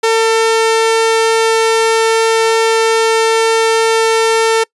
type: tone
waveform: sawtooth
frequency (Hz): 449.8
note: A4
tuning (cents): +38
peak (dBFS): -5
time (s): 0.03-4.64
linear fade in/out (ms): 10
effects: noise-tail reverb RT60 0.1 s tail -25 dB re dry + resampled to 24000 Hz